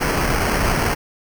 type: noise with sample-and-hold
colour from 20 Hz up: pink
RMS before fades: -19 dBFS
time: 0-0.95 s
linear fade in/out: 20 ms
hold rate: 3675 Hz
effects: none